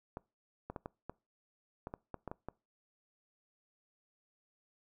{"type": "clicks", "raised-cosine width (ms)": 1, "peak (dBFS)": -27, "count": 11, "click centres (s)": [0.171, 0.7, 0.762, 0.859, 1.096, 1.871, 1.939, 2.143, 2.277, 2.315, 2.486], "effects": ["noise-tail reverb RT60 0.3 s tail -24 dB re dry"]}